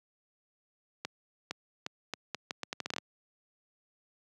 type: accelerating click train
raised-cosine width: 0.2 ms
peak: -17 dBFS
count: 14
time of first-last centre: 1.05-2.983 s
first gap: 460 ms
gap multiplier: 0.77
effects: high-pass 150 Hz 12 dB/octave